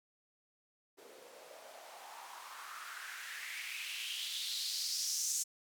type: noise with band-pass filter sweep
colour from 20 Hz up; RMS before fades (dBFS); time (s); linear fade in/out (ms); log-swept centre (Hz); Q
blue; -42; 0.97-5.44; 20; 400 to 6900; 3.7
effects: none